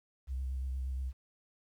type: tone with vibrato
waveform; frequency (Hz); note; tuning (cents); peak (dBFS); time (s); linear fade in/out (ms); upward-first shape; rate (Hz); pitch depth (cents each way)
sine; 65.41; C2; 0; -32; 0.27-1.13; 50; sine; 8.5; 34
effects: tanh soft clip ceiling -30 dBFS + 11-bit

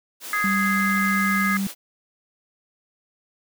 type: high-pass noise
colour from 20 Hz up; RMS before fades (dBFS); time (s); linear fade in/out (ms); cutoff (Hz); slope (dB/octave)
white; -35; 0.2-1.75; 50; 220; 96
type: chord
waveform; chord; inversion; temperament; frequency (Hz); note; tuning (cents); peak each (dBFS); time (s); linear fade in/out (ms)
sine; Ab major; second; just; 1245.9 / 1661.2 / 2077; Eb6 / Ab6 / C7; +2 / 0 / -13; -25; 0.33-1.57; 2
type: tone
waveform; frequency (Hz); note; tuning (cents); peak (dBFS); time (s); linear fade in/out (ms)
sine; 196.1; G3; +1; -22; 0.44-1.67; 2
effects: none

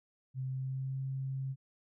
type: tone with pitch glide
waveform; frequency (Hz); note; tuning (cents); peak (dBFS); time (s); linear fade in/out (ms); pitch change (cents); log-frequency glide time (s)
sine; 130.81 to 133.79; C3 to C3; 0 to +39; -34; 0.34-1.56; 50; +39; 0.44-1
effects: none

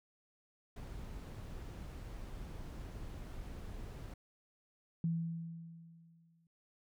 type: noise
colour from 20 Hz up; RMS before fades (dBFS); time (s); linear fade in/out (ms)
brown; -46; 0.76-4.14; 5
type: tone with exponential decay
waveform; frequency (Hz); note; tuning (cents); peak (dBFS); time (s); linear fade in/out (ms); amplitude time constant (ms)
sine; 165.9; E3; +11; -30; 5.04-6.47; 2; 310
effects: none

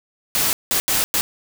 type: noise bursts at uneven times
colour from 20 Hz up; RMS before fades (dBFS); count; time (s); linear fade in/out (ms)
white; -19; 4; 0.35-0.53 / 0.71-0.8 / 0.88-1.04 / 1.14-1.21; 0
effects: none

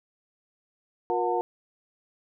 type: tone cluster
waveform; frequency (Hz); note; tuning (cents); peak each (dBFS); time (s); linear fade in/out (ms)
sine; 358.3 / 474.7 / 728 / 898; F4 / A#4 / F#5 / A5; +44 / +31 / -28 / +35; -29; 1.1-1.41; 0
effects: none

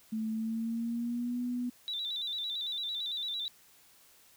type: tone with pitch glide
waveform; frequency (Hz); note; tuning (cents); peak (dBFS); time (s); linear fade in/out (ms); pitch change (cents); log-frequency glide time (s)
sine; 220 to 245.5; A3 to B3; 0 to -10; -31; 0.12-1.7; 10; +190; 0.31-1.41
type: tone with vibrato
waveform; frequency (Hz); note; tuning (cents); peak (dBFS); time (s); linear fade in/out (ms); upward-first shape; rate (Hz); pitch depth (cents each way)
sine; 3729; A#7; 0; -33; 1.88-3.48; 0; square; 8.9; 77
effects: white hiss -61 dBFS RMS until 4.36 s

